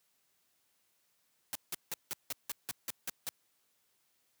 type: noise bursts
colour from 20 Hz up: white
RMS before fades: -37 dBFS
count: 10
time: 1.53-3.29 s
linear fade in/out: 0 ms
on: 23 ms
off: 170 ms
effects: white hiss -75 dBFS RMS until 4.4 s + high-pass 80 Hz 12 dB/octave